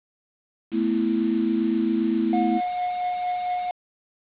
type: chord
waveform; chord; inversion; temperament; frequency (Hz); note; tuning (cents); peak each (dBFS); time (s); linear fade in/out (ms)
sine; A suspended second; none; just; 220 / 247.5 / 330; A3 / B3 / E4; 0 / +4 / +2; -24 / -26 / -23; 0.71-2.61; 50
type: tone with tremolo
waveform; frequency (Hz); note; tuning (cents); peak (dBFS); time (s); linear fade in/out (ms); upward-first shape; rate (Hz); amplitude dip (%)
triangle; 721; F#5; -45; -20; 2.33-3.71; 2; triangle; 4.4; 40
effects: resampled to 8000 Hz + 7-bit